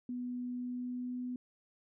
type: tone with pitch glide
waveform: sine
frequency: 246.9 to 249 Hz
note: B3 to B3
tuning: 0 to +14 cents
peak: -36 dBFS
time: 0.09-1.36 s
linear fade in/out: 2 ms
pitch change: +14 cents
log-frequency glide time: 0.5-1.24 s
effects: none